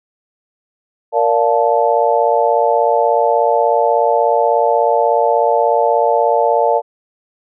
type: chord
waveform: sine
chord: Bb major seventh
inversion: none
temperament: just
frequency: 466.2 / 582.7 / 699.2 / 874.1 Hz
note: Bb4 / D5 / F5 / A5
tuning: 0 / -14 / +2 / -12 cents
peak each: -16 dBFS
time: 1.12-6.82 s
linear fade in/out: 50 ms
effects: none